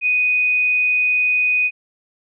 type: tone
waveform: sine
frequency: 2489 Hz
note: D#7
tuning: in tune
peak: -14 dBFS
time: 0.01-1.71 s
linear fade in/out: 50 ms
effects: none